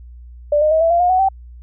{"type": "tone with pitch steps", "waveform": "sine", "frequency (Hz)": [589, 612.2, 636.4, 661.5, 687.6, 714.7, 743, 772.3], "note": ["D5", "D#5", "D#5", "E5", "F5", "F5", "F#5", "G5"], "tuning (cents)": [5, -28, 39, 6, -27, 40, 7, -26], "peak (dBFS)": -11, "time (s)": [0.52, 1.288], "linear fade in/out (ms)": 5, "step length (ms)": 96, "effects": ["added 60 Hz sine -35 dBFS peak until 1.62 s"]}